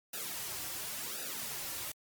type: noise with flanger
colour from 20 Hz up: white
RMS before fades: -40 dBFS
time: 0.13-1.92 s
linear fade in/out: 5 ms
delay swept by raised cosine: 0.91 to 4.81 ms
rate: 0.93 Hz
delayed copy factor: -0.9
effects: Opus 48 kbps